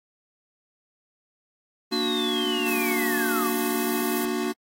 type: chord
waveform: square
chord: Bb augmented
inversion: none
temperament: equal with one note detuned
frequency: 233.1 / 293.7 / 367.2 Hz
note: Bb3 / D4 / F#4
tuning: 0 / 0 / -13 cents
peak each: -30 / -31 / -29 dBFS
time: 1.91-4.53 s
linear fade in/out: 20 ms
type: linear sweep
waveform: sine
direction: down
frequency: 4122 to 1082 Hz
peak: -27 dBFS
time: 1.92-3.5 s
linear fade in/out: 10 ms
type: noise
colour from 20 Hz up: violet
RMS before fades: -31 dBFS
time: 2.66-4.25 s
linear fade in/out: 5 ms
effects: AAC 48 kbps